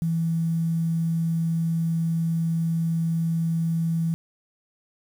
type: tone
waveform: sine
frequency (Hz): 164.9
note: E3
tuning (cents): +1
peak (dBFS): -21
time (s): 0.02-4.14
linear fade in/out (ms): 0
effects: 8-bit